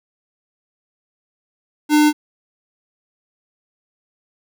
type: tone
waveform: square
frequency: 300 Hz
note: D4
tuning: 37 cents sharp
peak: -11 dBFS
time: 1.89-2.13 s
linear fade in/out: 50 ms
effects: none